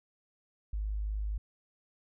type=tone; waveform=sine; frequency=51.91 Hz; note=G#1; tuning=in tune; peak=-31 dBFS; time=0.73-1.38 s; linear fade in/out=5 ms; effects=none